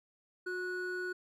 triangle tone pair together, 363.2 / 1468.8 Hz, F#4 / F#6, -32 / -13 cents, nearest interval 2 octaves, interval 2419 cents, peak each -36 / -36 dBFS, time 0.46-1.13 s, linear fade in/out 10 ms, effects none

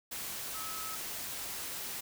sine tone in noise, 1291 Hz, E6, 37 cents flat, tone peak -43 dBFS, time 0.54-0.96 s, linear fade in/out 10 ms, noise white, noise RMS -40 dBFS, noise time 0.11-2.01 s, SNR -6 dB, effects none

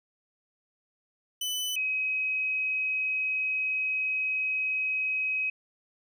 sawtooth / sine tone pair in turn, 3002 / 2537 Hz, F#7 / D#7, +24 / +33 cents, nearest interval minor third, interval 291 cents, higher first, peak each -26 dBFS, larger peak neither, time 1.41-1.76 / 1.76-5.5 s, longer second, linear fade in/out 5 ms, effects none

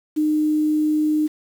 sine tone with quantisation, 305.5 Hz, D#4, 32 cents flat, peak -16 dBFS, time 0.16-1.28 s, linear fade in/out 20 ms, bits 7, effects none

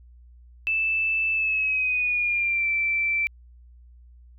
sine tone with pitch glide, 2637 to 2336 Hz, E7 to D7, 0 to -10 cents, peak -21 dBFS, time 0.67-3.27 s, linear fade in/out 0 ms, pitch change -210 cents, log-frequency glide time 1.33-2.68 s, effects added 60 Hz sine -47 dBFS peak until 4.38 s

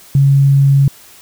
sine tone, 138.59 Hz, C#3, in tune, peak -6 dBFS, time 0.15-0.88 s, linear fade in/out 2 ms, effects white hiss -41 dBFS RMS until 1.21 s

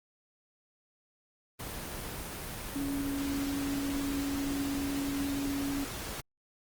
sine tone in noise, 279.5 Hz, C#4, 14 cents sharp, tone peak -31 dBFS, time 2.75-5.85 s, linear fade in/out 10 ms, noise pink, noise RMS -39 dBFS, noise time 1.59-6.21 s, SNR +5 dB, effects Opus 24 kbps

